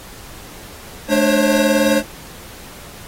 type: tone cluster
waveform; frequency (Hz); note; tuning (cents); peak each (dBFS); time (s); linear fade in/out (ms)
square; 215.7 / 295.9 / 530 / 549; A3 / D4 / C5 / C#5; -34 / +13 / +22 / -17; -19; 1.08-2.03; 50
effects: pink hiss -38 dBFS RMS until 3.07 s + AAC 48 kbps